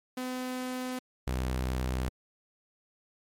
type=tone pair in turn; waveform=sawtooth; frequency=253.9 / 63.59 Hz; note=B3 / C2; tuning=+48 / -49 cents; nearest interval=2 octaves; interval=2397 cents; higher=first; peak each=-29 / -25 dBFS; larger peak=second; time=0.17-0.99 / 1.27-2.09 s; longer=neither; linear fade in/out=5 ms; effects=MP3 64 kbps